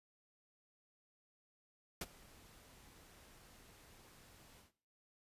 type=noise with ADSR envelope; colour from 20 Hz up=pink; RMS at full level=-39 dBFS; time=2.01-4.72 s; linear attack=4 ms; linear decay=35 ms; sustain=-23 dB; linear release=130 ms; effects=noise-tail reverb RT60 0.5 s tail -17 dB re dry + resampled to 32000 Hz